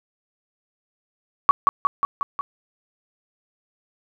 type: tone with echo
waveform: sine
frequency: 1127 Hz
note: C#6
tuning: 28 cents sharp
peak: -8 dBFS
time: 1.49-1.51 s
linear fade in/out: 0 ms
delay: 180 ms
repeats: 5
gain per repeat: -3 dB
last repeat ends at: 2.41 s
effects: none